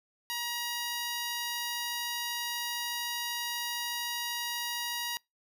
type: tone with notch filter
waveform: 5% pulse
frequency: 953 Hz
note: A#5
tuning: 38 cents sharp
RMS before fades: -35 dBFS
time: 0.3-5.17 s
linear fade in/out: 0 ms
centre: 8100 Hz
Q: 1.1
effects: noise-tail reverb RT60 0.2 s tail -26 dB re dry